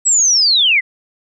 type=linear sweep; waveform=sine; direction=down; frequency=7902 to 1931 Hz; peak=-9 dBFS; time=0.05-0.81 s; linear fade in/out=20 ms; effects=none